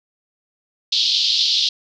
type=band-pass noise; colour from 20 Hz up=white; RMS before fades=-18 dBFS; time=0.92-1.69 s; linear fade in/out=5 ms; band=3200 to 4800 Hz; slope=48 dB/octave; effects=none